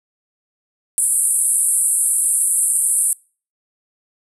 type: band-pass noise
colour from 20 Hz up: white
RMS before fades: -17 dBFS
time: 0.98-3.13 s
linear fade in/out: 0 ms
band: 8300 to 11000 Hz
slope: 96 dB/octave
effects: noise-tail reverb RT60 0.4 s tail -25 dB re dry